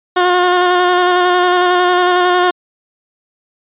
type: tone with vibrato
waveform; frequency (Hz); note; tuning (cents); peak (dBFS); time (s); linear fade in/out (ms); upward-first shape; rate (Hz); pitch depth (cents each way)
15% pulse; 359; F4; +48; -3; 0.16-2.51; 10; square; 11; 17
effects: resampled to 8000 Hz